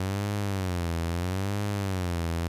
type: tone with vibrato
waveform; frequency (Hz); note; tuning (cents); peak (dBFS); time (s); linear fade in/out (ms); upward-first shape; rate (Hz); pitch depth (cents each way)
sawtooth; 92.5; F#2; 0; -23; 0-2.48; 5; sine; 0.76; 180
effects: resampled to 32000 Hz + 10-bit